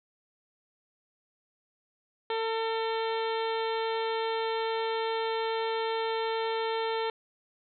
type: harmonic tone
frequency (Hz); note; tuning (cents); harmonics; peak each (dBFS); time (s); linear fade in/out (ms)
449.4; A4; +37; 1 / 2 / 3 / 4 / 5 / 6 / 7 / 8 / 9; -30 / -33 / -40 / -42 / -43 / -48 / -43 / -44 / -46; 2.3-7.1; 2
effects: none